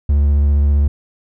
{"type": "tone with vibrato", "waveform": "triangle", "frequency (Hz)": 71.9, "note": "D2", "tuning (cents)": -36, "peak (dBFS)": -8, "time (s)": [0.09, 0.88], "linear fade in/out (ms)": 5, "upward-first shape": "sine", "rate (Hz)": 15, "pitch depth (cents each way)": 22, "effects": []}